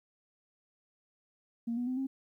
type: tone with pitch steps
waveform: sine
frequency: 233.1 / 244 / 255.4 / 267.3 Hz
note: A#3 / B3 / C4 / C4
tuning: 0 / -21 / -42 / +37 cents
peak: -30 dBFS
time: 1.67-2.07 s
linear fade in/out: 10 ms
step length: 100 ms
effects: tanh soft clip ceiling -26 dBFS + 12-bit